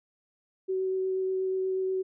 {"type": "tone with vibrato", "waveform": "sine", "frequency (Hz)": 377.2, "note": "F#4", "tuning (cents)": 33, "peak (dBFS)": -26, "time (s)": [0.68, 2.03], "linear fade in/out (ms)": 20, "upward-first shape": "sine", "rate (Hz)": 8.3, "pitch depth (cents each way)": 8, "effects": []}